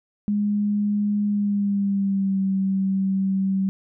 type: tone with pitch glide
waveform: sine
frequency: 206.4 to 192.58 Hz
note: G#3 to G3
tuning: -10 to -30 cents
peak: -19 dBFS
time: 0.28-3.69 s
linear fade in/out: 0 ms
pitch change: -120 cents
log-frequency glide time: 1.26-2.41 s
effects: none